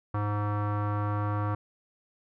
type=tone with low-pass filter; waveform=square; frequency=103.83 Hz; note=G#2; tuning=in tune; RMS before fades=-29 dBFS; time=0.14-1.55 s; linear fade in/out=5 ms; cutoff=1200 Hz; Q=3.9; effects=none